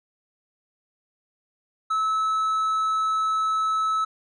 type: tone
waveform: triangle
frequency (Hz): 1300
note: E6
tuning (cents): -24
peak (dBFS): -19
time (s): 1.9-4.05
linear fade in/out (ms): 10
effects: resampled to 24000 Hz